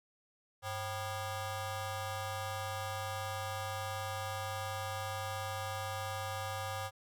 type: ring-modulated tone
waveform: 20% pulse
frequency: 438.6 Hz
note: A4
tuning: 6 cents flat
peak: -29 dBFS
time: 0.62-6.91 s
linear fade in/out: 50 ms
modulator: 340 Hz
effects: none